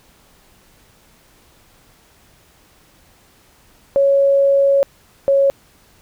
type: tone pair in turn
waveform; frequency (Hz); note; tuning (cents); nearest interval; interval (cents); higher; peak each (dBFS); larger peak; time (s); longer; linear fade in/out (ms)
sine; 554.4 / 551.7; C#5 / C#5; 0 / -8; unison; 8; first; -10; neither; 3.96-4.83 / 5.28-5.5; first; 0
effects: pink hiss -52 dBFS RMS until 6.01 s